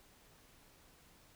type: silence
effects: pink hiss -64 dBFS RMS until 1.35 s